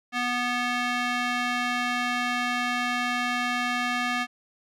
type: tone with band-pass filter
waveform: square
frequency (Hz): 245.1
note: B3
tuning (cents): -13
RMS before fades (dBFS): -27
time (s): 0.12-4.27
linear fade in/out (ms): 50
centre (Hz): 2000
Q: 1.1
effects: none